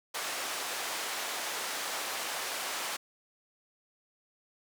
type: band-pass noise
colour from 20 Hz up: pink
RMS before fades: -36 dBFS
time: 0.14-2.97 s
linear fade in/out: 10 ms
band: 670 to 12000 Hz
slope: 12 dB/octave
effects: none